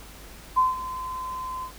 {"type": "tone with ADSR envelope", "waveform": "sine", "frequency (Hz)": 1028, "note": "C6", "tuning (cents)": -31, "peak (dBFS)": -15, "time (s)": [0.56, 1.72], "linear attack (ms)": 21, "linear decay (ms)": 170, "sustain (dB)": -15, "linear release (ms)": 88, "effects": ["added 50 Hz sine -45 dBFS peak until 1.78 s", "pink hiss -46 dBFS RMS until 1.78 s"]}